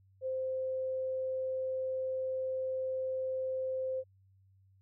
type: tone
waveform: sine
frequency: 521 Hz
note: C5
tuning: 7 cents flat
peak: -32 dBFS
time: 0.21-4.04 s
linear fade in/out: 50 ms
effects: added 96 Hz sine -62 dBFS peak until 4.81 s

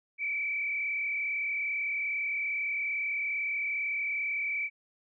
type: tone with frequency modulation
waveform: sine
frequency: 2301 Hz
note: D7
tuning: 36 cents flat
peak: -29 dBFS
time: 0.18-4.7 s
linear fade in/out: 50 ms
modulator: 37.6 Hz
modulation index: 1.4
effects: none

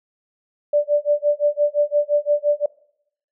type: tone with tremolo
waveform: sine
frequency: 587.3 Hz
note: D5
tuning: in tune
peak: -12 dBFS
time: 0.73-2.66 s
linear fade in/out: 5 ms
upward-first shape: sine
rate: 5.8 Hz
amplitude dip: 100%
effects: noise-tail reverb RT60 0.7 s tail -22 dB re dry

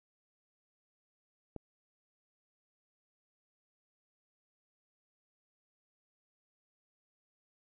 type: click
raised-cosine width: 2 ms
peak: -28 dBFS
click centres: 1.563 s
effects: none

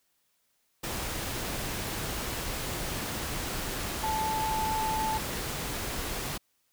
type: tone in noise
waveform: sine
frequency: 875 Hz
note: A5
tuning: 10 cents flat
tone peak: -28 dBFS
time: 4.03-5.18 s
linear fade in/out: 10 ms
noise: pink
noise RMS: -34 dBFS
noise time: 0.83-6.38 s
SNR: +3 dB
effects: white hiss -73 dBFS RMS until 6.72 s

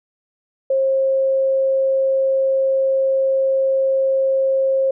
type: tone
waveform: sine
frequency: 535 Hz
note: C5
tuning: 38 cents sharp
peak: -14 dBFS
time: 0.7-4.91 s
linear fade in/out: 5 ms
effects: none

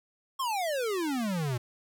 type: exponential sweep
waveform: square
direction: down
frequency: 1108.7 to 116.54 Hz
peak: -29 dBFS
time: 0.39-1.58 s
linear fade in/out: 10 ms
effects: none

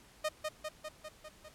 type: tone with echo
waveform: sawtooth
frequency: 616 Hz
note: D#5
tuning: 17 cents flat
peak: -27 dBFS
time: 0.24-0.29 s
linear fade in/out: 10 ms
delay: 200 ms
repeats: 6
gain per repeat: -3 dB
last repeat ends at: 1.49 s
effects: pink hiss -60 dBFS RMS until 1.54 s + low-pass 12000 Hz 12 dB/octave

